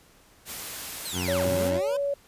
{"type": "noise", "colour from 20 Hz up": "white", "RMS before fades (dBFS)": -36, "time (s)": [0.45, 1.72], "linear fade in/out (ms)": 50}
{"type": "linear two-way sweep", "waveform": "25% pulse", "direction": "down then up", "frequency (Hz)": [4370, 92.5, 521], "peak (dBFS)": -29, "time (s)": [1.05, 1.97], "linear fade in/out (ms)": 5, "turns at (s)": 1.48}
{"type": "tone", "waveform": "15% pulse", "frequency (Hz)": 89.7, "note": "F2", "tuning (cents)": 47, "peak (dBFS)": -22, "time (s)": [1.12, 1.81], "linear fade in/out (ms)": 50}
{"type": "tone with pitch glide", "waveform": "sine", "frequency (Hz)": [561, 564.6], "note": ["C#5", "C#5"], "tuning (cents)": [21, 32], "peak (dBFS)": -24, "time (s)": [1.28, 2.14], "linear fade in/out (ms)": 5, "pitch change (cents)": 11, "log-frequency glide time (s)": [1.76, 1.85]}
{"effects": ["pink hiss -57 dBFS RMS until 2.27 s", "resampled to 32000 Hz"]}